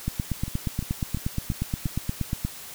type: two click trains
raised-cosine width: 5 ms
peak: -21 / -13 dBFS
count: 5 / 21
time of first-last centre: 0.48-1.864 / 0.08-2.45 s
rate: 2.89 / 8.44 Hz
effects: white hiss -41 dBFS RMS until 2.74 s